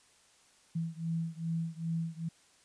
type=beating tone pair; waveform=sine; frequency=163.8 / 166.3 Hz; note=E3 / E3; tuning=-11 / +16 cents; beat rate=2.5 Hz; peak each=-35 / -36 dBFS; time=0.75-2.29 s; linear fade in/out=10 ms; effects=white hiss -64 dBFS RMS until 2.64 s + resampled to 22050 Hz